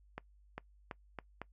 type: accelerating click train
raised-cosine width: 0.5 ms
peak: -26 dBFS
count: 5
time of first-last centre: 0.18-1.416 s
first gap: 400 ms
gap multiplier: 0.83
effects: noise-tail reverb RT60 0.1 s tail -22 dB re dry + added 50 Hz sine -61 dBFS peak until 1.52 s